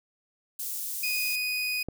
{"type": "high-pass noise", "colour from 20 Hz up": "white", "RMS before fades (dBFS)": -34, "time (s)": [0.59, 1.36], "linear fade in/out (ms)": 5, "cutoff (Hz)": 7300, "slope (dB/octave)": 12}
{"type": "tone", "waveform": "30% pulse", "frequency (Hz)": 2489, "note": "D#7", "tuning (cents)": 0, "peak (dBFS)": -25, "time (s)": [1.03, 1.83], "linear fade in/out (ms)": 5}
{"type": "click", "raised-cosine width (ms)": 2, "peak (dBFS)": -21, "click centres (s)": 1.886}
{"effects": []}